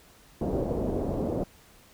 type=low-pass noise; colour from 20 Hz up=white; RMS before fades=-29 dBFS; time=0.41-1.44 s; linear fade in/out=5 ms; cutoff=550 Hz; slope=24 dB/octave; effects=pink hiss -56 dBFS RMS until 1.93 s